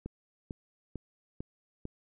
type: click train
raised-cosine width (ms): 3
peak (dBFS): -25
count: 5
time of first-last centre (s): 0.06-1.854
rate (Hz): 2.23
effects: none